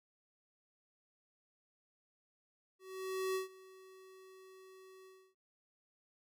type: tone with ADSR envelope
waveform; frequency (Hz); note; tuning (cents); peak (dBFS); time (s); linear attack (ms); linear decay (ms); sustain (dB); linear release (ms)
square; 377.8; F#4; +36; -34; 2.79-5.35; 560; 130; -22; 290
effects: none